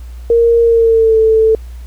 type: tone with pitch glide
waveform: sine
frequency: 465.5 to 442.2 Hz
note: A#4 to A4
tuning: -2 to +9 cents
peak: -6 dBFS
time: 0.3-1.55 s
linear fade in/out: 2 ms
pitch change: -89 cents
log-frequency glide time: 0.62-1.18 s
effects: added 60 Hz sine -26 dBFS peak until 1.86 s + pink hiss -47 dBFS RMS until 1.86 s